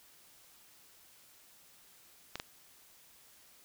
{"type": "clicks", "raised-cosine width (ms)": 0.2, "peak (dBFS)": -20, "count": 2, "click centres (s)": [2.356, 2.399], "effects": ["white hiss -61 dBFS RMS until 3.64 s"]}